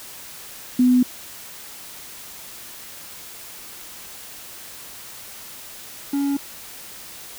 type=tone pair in turn; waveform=sine / triangle; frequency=250 / 280.6 Hz; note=B3 / C#4; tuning=+21 / +21 cents; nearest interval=major second; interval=200 cents; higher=second; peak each=-12 / -17 dBFS; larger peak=first; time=0.79-1.03 / 6.13-6.37 s; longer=neither; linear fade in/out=5 ms; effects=white hiss -39 dBFS RMS until 7.38 s